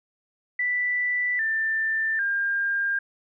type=tone with pitch steps; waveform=sine; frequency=1975.5 / 1780.4 / 1604.6 Hz; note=B6 / A6 / G6; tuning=0 / +20 / +40 cents; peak=-22 dBFS; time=0.59-2.99 s; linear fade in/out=5 ms; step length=800 ms; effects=none